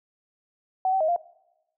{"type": "tone with pitch steps", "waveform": "sine", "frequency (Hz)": [752, 766, 630, 695], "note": ["F#5", "G5", "D#5", "F5"], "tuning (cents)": [28, -40, 21, -9], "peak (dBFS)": -20, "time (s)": [0.85, 1.162], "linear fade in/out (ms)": 2, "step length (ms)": 78, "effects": ["noise-tail reverb RT60 1.0 s tail -23 dB re dry"]}